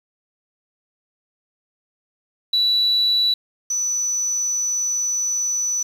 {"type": "tone pair in turn", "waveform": "sine", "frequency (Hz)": [3944, 5961], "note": ["B7", "F#8"], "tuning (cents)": [-3, 12], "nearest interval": "perfect fifth", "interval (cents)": 715, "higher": "second", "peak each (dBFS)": [-14, -19], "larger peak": "first", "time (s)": [[2.53, 3.34], [3.7, 5.83]], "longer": "second", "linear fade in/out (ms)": 5, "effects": ["tanh soft clip ceiling -11 dBFS", "7-bit"]}